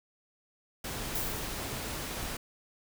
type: noise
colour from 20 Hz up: pink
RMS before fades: -37 dBFS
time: 0.84-2.37 s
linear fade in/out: 5 ms
type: noise with exponential decay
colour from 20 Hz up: violet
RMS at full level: -32 dBFS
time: 1.15-1.89 s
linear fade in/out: 2 ms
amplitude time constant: 160 ms
effects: none